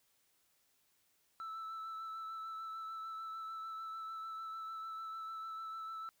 sine tone with vibrato, 1318.5 Hz, E6, in tune, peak -39 dBFS, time 1.4-6.09 s, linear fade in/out 0 ms, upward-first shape sine, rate 6.7 Hz, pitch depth 16 cents each way, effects tanh soft clip ceiling -41 dBFS + white hiss -75 dBFS RMS until 6.2 s

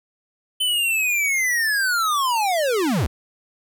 square linear sweep, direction down, 3061 to 54 Hz, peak -19 dBFS, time 0.6-3.07 s, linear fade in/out 10 ms, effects none

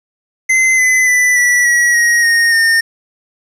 square tone with pitch steps, 2059 / 2024 / 1988.9 / 1954.7 / 1921.1 / 1888.1 / 1855.7 / 1823.8 Hz, C7 / B6 / B6 / B6 / B6 / A#6 / A#6 / A#6, -28 / +42 / +12 / -18 / -48 / +22 / -8 / -38 cents, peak -9 dBFS, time 0.49-2.81 s, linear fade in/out 10 ms, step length 290 ms, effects low-pass 11000 Hz 12 dB/octave + 8-bit

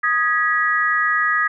sine chord, G# minor, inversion second, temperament equal with one note detuned, 1244.5 / 1661.2 / 1931.5 Hz, D#6 / G#6 / B6, 0 / 0 / -39 cents, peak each -20 dBFS, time 0.03-1.48 s, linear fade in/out 10 ms, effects none

